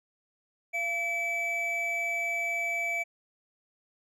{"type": "tone pair together", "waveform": "triangle", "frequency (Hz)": [684, 2302], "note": ["F5", "D7"], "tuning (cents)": [-36, -35], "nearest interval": "octave + major sixth", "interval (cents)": 2101, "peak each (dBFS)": [-34, -27], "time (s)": [0.73, 3.04], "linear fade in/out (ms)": 20, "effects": []}